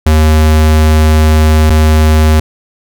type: tone pair in turn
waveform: square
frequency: 77.78 / 77.78 Hz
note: D#2 / D#2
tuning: 0 / 0 cents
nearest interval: unison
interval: 0 cents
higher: neither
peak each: -5 dBFS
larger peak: neither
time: 0.06-1.7 / 1.7-2.4 s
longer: first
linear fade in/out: 5 ms
effects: none